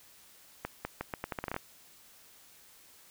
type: accelerating click train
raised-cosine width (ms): 0.5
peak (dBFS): -19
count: 12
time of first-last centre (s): 0.65-1.564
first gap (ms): 200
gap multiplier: 0.8
effects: white hiss -58 dBFS RMS until 3.1 s